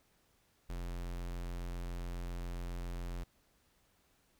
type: tone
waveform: square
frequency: 43.65 Hz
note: F1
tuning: in tune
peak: -39 dBFS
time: 0.69-3.24 s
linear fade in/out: 10 ms
effects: pink hiss -72 dBFS RMS until 4.39 s